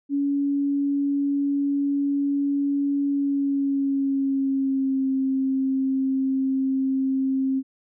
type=tone with pitch glide; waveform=sine; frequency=282 to 266.3 Hz; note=C#4 to C4; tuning=+30 to +31 cents; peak=-20 dBFS; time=0.09-7.63 s; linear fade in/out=50 ms; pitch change=-99 cents; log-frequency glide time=3.07-5.08 s; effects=none